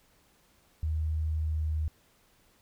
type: tone with pitch glide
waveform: sine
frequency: 78.3 to 77.71 Hz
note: D#2 to D#2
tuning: +11 to -2 cents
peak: -27 dBFS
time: 0.83-1.88 s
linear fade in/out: 0 ms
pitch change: -13 cents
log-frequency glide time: 1.42-1.69 s
effects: pink hiss -65 dBFS RMS until 2.61 s